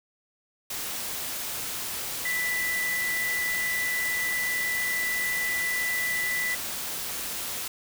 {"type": "tone in noise", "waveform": "sine", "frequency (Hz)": 1982, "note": "B6", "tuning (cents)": 6, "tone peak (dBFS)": -26, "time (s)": [2.25, 6.55], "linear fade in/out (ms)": 5, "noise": "white", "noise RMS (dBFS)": -33, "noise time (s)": [0.7, 7.68], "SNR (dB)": 4, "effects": []}